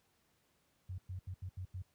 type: tone bursts at uneven times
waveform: sine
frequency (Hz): 92.2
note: F#2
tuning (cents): -6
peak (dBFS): -39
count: 6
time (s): 0.89-0.98 / 1.09-1.19 / 1.27-1.34 / 1.42-1.49 / 1.57-1.65 / 1.74-1.82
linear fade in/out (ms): 5
effects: pink hiss -75 dBFS RMS until 1.94 s + high-pass 60 Hz 12 dB/octave

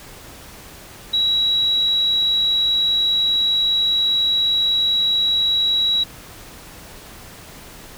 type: tone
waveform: sine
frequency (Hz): 3885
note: B7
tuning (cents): -29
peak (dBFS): -15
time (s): 1.13-6.04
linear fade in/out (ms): 10
effects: pink hiss -40 dBFS RMS until 7.97 s

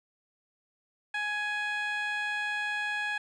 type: tone with band-pass filter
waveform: 15% pulse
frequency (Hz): 835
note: G#5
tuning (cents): +9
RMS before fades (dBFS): -32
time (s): 1.14-3.18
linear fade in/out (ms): 5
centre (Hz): 1700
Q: 1.4
effects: resampled to 22050 Hz + 10-bit

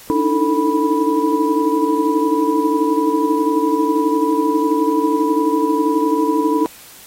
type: tone cluster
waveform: sine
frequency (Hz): 291.6 / 310 / 322.1 / 443.7 / 983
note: D4 / D#4 / E4 / A4 / B5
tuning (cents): -12 / -6 / -40 / +14 / -8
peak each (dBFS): -20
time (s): 0.1-6.66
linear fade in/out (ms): 0
effects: white hiss -41 dBFS RMS until 7.06 s + AAC 48 kbps

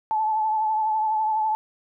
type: tone with vibrato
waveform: sine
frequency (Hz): 868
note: A5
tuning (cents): -24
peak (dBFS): -20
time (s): 0.11-1.55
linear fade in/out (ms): 0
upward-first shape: sine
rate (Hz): 12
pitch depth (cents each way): 31
effects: none

